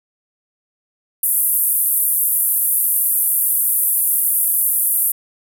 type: band-pass noise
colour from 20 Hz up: white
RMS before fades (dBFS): -17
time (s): 1.23-5.12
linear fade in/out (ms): 5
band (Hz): 10000 to 14000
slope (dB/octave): 48
effects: none